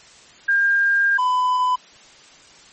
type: tone pair in turn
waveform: sine / triangle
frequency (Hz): 1605 / 1003.1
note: G6 / B5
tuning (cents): +40 / +27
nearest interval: minor sixth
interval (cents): 813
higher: first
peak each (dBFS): -14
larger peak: neither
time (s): 0.48-1.18 / 1.18-1.76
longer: first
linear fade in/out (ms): 10
effects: white hiss -47 dBFS RMS until 2.72 s + MP3 32 kbps